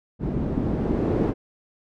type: noise with low-pass filter sweep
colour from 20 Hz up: white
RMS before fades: -24 dBFS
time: 0.19-1.34 s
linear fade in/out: 50 ms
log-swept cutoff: 220 to 390 Hz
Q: 1.2
effects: none